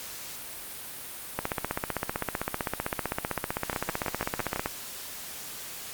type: two click trains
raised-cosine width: 0.5 ms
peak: -14 / -12 dBFS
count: 6 / 52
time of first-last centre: 3.73-4.561 / 1.39-4.659 s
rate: 6.02 / 15.6 Hz
effects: white hiss -40 dBFS RMS until 5.93 s + Opus 48 kbps